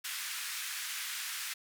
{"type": "band-pass noise", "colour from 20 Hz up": "pink", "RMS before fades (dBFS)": -39, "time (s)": [0.04, 1.54], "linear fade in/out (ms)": 10, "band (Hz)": [1500, 16000], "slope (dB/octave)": 24, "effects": []}